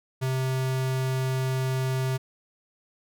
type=tone; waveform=square; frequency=130.81 Hz; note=C3; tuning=in tune; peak=-25 dBFS; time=0.21-2.18 s; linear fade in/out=20 ms; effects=none